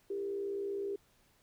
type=tone with frequency modulation; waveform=sine; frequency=398 Hz; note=G4; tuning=26 cents sharp; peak=-34 dBFS; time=0.1-0.96 s; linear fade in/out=5 ms; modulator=60.1 Hz; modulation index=0.53; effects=pink hiss -69 dBFS RMS until 1.42 s